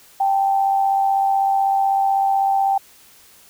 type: tone pair together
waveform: sine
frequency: 784 / 880 Hz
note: G5 / A5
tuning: 0 / 0 cents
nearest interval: major second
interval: 200 cents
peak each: -15 / -26 dBFS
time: 0.2-2.78 s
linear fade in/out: 5 ms
effects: white hiss -49 dBFS RMS until 3.49 s